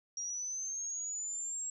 sine linear sweep, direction up, 5660 to 7620 Hz, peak -36 dBFS, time 0.17-1.7 s, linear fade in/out 2 ms, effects none

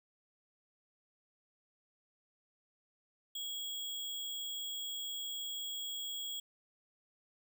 sine tone with sample-and-hold, 3322 Hz, G#7, in tune, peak -38 dBFS, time 3.35-6.4 s, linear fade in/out 5 ms, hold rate 11025 Hz, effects none

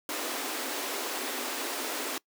pink high-pass noise, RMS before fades -34 dBFS, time 0.09-2.18 s, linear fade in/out 2 ms, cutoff 250 Hz, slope 96 dB/octave, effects noise-tail reverb RT60 0.1 s tail -23 dB re dry

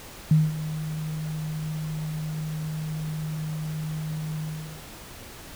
sine tone with ADSR envelope, 155.56 Hz, D#3, in tune, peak -13 dBFS, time 0.31-4.86 s, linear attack 3 ms, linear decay 200 ms, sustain -15 dB, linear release 450 ms, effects pink hiss -43 dBFS RMS until 5.55 s

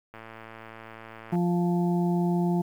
click train, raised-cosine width 0.5 ms, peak -28 dBFS, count 137, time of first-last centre 0.14-1.354 s, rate 112 Hz
harmonic tone, 174.61 Hz, F3, in tune, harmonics 1 / 2 / 4 / 5, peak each -23 / -29 / -35 / -37 dBFS, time 1.32-2.62 s, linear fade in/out 10 ms
effects 9-bit

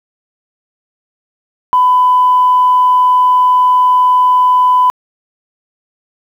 sine tone, 1001 Hz, B5, 23 cents sharp, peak -5 dBFS, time 1.73-4.9 s, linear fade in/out 0 ms, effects tanh soft clip ceiling -1 dBFS + 7-bit

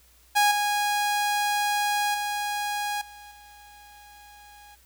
sawtooth tone with level steps, 825 Hz, G#5, 12 cents flat, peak -14 / -19 / -23 / -40 / -44 dBFS, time 0.35-4.76 s, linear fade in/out 20 ms, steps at 0.51 / 2.14 / 3.01 / 3.31 s, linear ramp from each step 5 ms, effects added 60 Hz sine -59 dBFS peak until 4.85 s + white hiss -59 dBFS RMS until 4.85 s

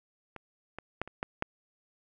clicks, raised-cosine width 0.5 ms, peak -27 / -24 / -16 / -29 / -17 / -14 dBFS, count 6, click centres 0.363 / 0.786 / 1.016 / 1.076 / 1.229 / 1.424 s, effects none

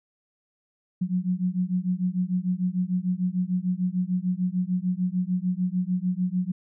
sine beating tone pair, 178.6 / 185.3 Hz, F3 / F#3, +39 / +3 cents, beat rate 6.7 Hz, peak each -26 / -26 dBFS, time 1.01-6.52 s, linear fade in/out 10 ms, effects none

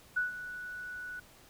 sine tone with ADSR envelope, 1477 Hz, F#6, 3 cents flat, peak -26 dBFS, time 0.16-1.2 s, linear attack 12 ms, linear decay 140 ms, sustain -13 dB, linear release 8 ms, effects pink hiss -58 dBFS RMS until 1.49 s

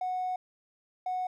triangle tone pair in turn, 736 / 736 Hz, F#5 / F#5, -9 / -9 cents, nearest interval unison, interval 0 cents, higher neither, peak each -26 dBFS, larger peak neither, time 0.01-0.36 / 1.06-1.27 s, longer first, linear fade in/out 5 ms, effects tanh soft clip ceiling -26 dBFS

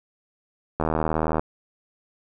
click train, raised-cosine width 1 ms, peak -9 dBFS, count 48, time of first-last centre 0.8-1.395 s, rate 79 Hz, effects none

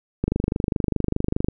click train, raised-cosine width 3 ms, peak -8 dBFS, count 32, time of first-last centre 0.24-1.485 s, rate 24.9 Hz, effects none

